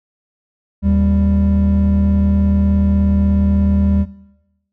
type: tone pair together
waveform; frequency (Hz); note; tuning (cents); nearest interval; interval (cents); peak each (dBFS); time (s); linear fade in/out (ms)
triangle; 78.12 / 197.7; D#2 / G3; +8 / +15; octave + major third; 1607; -11; 0.82-4.06; 50
effects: noise-tail reverb RT60 0.9 s tail -18 dB re dry + tanh soft clip ceiling -3 dBFS